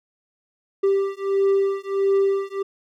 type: beating tone pair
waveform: triangle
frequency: 392 / 393.5 Hz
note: G4 / G4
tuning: 0 / +7 cents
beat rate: 1.5 Hz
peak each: -19 dBFS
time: 0.83-2.63 s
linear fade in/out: 10 ms
effects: none